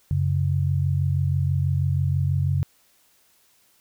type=tone pair together; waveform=sine; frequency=92.5 / 138.67 Hz; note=F#2 / C#3; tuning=0 / +1 cents; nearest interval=perfect fifth; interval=701 cents; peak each=-22 dBFS; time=0.11-2.63 s; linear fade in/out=0 ms; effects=white hiss -61 dBFS RMS until 3.8 s

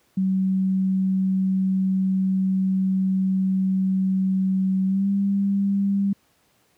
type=tone with pitch glide; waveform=sine; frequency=189.6 to 198.22 Hz; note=F#3 to G3; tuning=+43 to +20 cents; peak=-18 dBFS; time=0.17-6.13 s; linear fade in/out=5 ms; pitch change=+77 cents; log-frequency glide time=4.86-5.08 s; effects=pink hiss -63 dBFS RMS until 6.77 s + high-pass 100 Hz 12 dB/octave

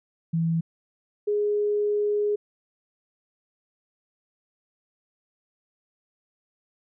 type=tone pair in turn; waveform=sine; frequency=164.81 / 415.3 Hz; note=E3 / G#4; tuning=0 / 0 cents; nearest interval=octave + major third; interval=1600 cents; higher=second; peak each=-21 dBFS; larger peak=neither; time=0.33-0.61 / 1.27-2.36 s; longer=second; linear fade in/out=10 ms; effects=none

